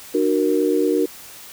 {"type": "chord", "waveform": "sine", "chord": "D augmented", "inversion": "none", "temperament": "equal with one note detuned", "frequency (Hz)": [301.1, 370, 466.2], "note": ["D4", "F#4", "A#4"], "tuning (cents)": [43, 0, 0], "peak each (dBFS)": -20, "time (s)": [0.14, 1.06], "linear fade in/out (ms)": 10, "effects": ["white hiss -40 dBFS RMS until 1.52 s"]}